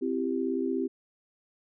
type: chord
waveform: sine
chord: C major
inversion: none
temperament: equal with one note detuned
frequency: 261.6 / 335.2 / 392 Hz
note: C4 / E4 / G4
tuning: 0 / +29 / 0 cents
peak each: -30 / -32 / -31 dBFS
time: 0.01-0.88 s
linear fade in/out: 20 ms
effects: none